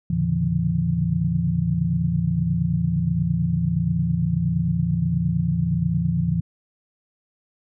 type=tone cluster; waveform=sine; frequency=80.8 / 112.9 / 139.1 / 147.8 / 169.3 Hz; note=E2 / A2 / C#3 / D3 / E3; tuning=-34 / +45 / +6 / +11 / +46 cents; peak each=-29 / -28 / -27 / -28 / -21 dBFS; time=0.1-6.41 s; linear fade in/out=5 ms; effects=none